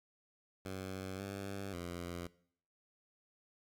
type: tone with pitch steps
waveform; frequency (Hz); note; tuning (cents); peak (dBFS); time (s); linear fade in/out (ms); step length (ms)
10% pulse; 94.7 / 98.5 / 87.1; F#2 / G2 / F2; +41 / +9 / -4; -33; 0.65-2.27; 5; 540
effects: noise-tail reverb RT60 0.6 s tail -20 dB re dry + Opus 48 kbps